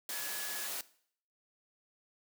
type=tone in noise; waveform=sine; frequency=1695 Hz; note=G#6; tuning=35 cents sharp; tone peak=-46 dBFS; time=0.12-0.67 s; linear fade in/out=2 ms; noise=white; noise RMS=-39 dBFS; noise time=0.09-0.81 s; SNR=-10 dB; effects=noise-tail reverb RT60 0.6 s tail -19 dB re dry + high-pass 300 Hz 12 dB/octave